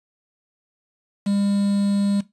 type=tone with quantisation; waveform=triangle; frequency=200.8 Hz; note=G3; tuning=42 cents sharp; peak=-16 dBFS; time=1.26-2.21 s; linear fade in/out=10 ms; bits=6; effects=noise-tail reverb RT60 0.2 s tail -17 dB re dry + resampled to 24000 Hz